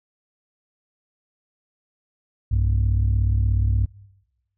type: tone pair together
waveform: sine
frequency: 61.81 / 98.6 Hz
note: B1 / G2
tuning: +2 / +11 cents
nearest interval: minor sixth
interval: 809 cents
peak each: -18 dBFS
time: 2.51-3.86 s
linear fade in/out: 10 ms
effects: noise-tail reverb RT60 1.0 s tail -23 dB re dry + tanh soft clip ceiling -13 dBFS